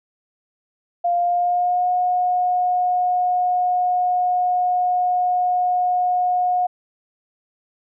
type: tone with pitch glide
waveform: sine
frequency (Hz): 698.5 to 723.1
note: F5 to F#5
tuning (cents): 0 to -40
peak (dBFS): -16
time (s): 1.04-6.67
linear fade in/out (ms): 10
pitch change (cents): +60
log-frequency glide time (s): 1.14-1.9
effects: none